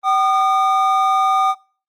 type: tone pair together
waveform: triangle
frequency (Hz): 767.3 / 1218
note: G5 / D#6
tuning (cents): -37 / -37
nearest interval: minor sixth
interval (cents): 800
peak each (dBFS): -14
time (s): 0.03-1.55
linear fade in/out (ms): 50
effects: noise-tail reverb RT60 0.4 s tail -22 dB re dry + Opus 24 kbps